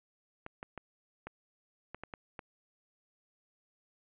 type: clicks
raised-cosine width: 0.5 ms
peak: -27 dBFS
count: 8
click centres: 0.464 / 0.629 / 0.777 / 1.27 / 1.946 / 2.036 / 2.138 / 2.392 s
effects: resampled to 8000 Hz + 9-bit